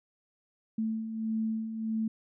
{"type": "beating tone pair", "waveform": "sine", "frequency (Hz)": [220, 221.6], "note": ["A3", "A3"], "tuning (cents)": [0, 13], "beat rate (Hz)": 1.6, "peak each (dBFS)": [-38, -30], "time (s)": [0.78, 2.08], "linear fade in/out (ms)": 5, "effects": []}